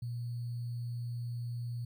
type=tone with sample-and-hold; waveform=sine; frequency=119.7 Hz; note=A#2; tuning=46 cents sharp; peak=-35 dBFS; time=0.02-1.85 s; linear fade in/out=5 ms; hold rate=4410 Hz; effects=none